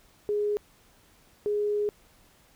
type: tone bursts at uneven times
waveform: sine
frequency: 415.3 Hz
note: G#4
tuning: in tune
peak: -24 dBFS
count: 2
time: 0.29-0.57 / 1.46-1.89 s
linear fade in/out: 0 ms
effects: pink hiss -60 dBFS RMS until 2.55 s